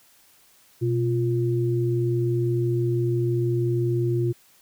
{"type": "tone pair together", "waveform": "sine", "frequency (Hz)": [123.28, 349.2], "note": ["B2", "F4"], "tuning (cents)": [-3, 0], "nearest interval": "octave + tritone", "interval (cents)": 1803, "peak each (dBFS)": [-22, -24], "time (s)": [0.81, 4.33], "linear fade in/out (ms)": 20, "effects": ["white hiss -57 dBFS RMS until 4.61 s"]}